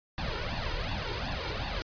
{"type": "noise with flanger", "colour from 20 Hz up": "pink", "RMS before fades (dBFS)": -33, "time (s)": [0.18, 1.82], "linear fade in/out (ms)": 0, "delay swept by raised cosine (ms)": [1.1, 2.2], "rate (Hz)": 2.7, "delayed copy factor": 0.8, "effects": ["resampled to 11025 Hz"]}